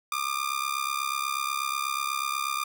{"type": "tone with amplitude modulation", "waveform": "sawtooth", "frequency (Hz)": 1202, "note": "D6", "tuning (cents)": 40, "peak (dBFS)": -20, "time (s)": [0.12, 2.64], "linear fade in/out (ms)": 2, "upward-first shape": "sine", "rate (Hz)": 68.2, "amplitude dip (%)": 85, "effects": []}